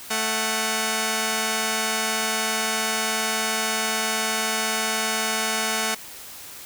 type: tone pair together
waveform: 5% pulse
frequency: 220 / 740 Hz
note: A3 / F#5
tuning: 0 / 0 cents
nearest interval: octave + major sixth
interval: 2100 cents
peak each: -14 dBFS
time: 0.1-5.95 s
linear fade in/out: 10 ms
effects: white hiss -40 dBFS RMS until 6.65 s